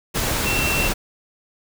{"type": "tone in noise", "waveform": "sine", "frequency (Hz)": 2704, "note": "E7", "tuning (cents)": 43, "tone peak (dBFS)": -22, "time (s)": [0.45, 0.89], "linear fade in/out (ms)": 20, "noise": "pink", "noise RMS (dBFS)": -22, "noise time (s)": [0.14, 0.94], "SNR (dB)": -3, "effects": []}